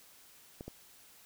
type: clicks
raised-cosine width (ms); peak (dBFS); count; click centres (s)
2; -29; 2; 0.609 / 0.68
effects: white hiss -59 dBFS RMS until 1.25 s